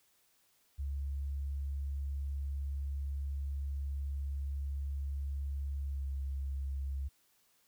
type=tone with pitch glide; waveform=sine; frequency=69.7 to 68.31 Hz; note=C#2 to C#2; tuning=+10 to -25 cents; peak=-34 dBFS; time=0.78-7.09 s; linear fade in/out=20 ms; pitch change=-35 cents; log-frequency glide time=5.89-6.03 s; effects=white hiss -71 dBFS RMS until 7.67 s